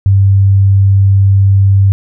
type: tone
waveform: sine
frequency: 98 Hz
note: G2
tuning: in tune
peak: -4 dBFS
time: 0.06-1.92 s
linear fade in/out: 0 ms
effects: none